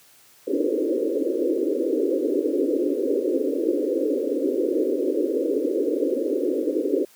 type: band-pass noise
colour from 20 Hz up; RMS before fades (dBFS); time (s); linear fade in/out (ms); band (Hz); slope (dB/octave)
pink; -23; 0.47-7.05; 5; 270 to 540; 96
effects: white hiss -54 dBFS RMS until 7.15 s + high-pass 100 Hz 12 dB/octave